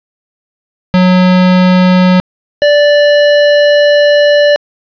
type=tone pair in turn; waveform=square; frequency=183 / 584.9 Hz; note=F#3 / D5; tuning=-19 / -7 cents; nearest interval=octave + minor sixth; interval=2012 cents; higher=second; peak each=-5 dBFS; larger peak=neither; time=0.94-2.2 / 2.62-4.56 s; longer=second; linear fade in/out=0 ms; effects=resampled to 11025 Hz + 7-bit